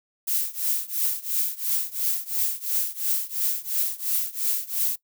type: noise with tremolo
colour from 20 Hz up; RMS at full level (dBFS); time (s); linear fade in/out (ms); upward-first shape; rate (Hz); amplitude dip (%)
violet; -22; 0.27-4.96; 10; triangle; 2.9; 95
effects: noise-tail reverb RT60 0.1 s tail -20 dB re dry